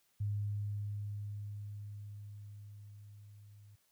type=tone with level ramp; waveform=sine; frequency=103 Hz; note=G#2; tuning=14 cents flat; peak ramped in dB=-32 to -55 dBFS; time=0.2-3.76 s; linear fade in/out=10 ms; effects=white hiss -74 dBFS RMS until 3.91 s